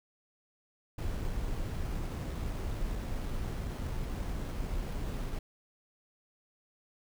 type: noise with sample-and-hold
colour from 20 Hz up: brown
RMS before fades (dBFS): -35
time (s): 0.98-5.39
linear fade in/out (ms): 5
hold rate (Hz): 7350
effects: none